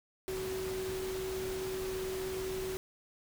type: tone in noise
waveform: sine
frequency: 376.8 Hz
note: F#4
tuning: 32 cents sharp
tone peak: -35 dBFS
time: 0.28-2.77 s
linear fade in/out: 0 ms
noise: pink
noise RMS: -43 dBFS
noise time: 0.28-2.77 s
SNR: +5 dB
effects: none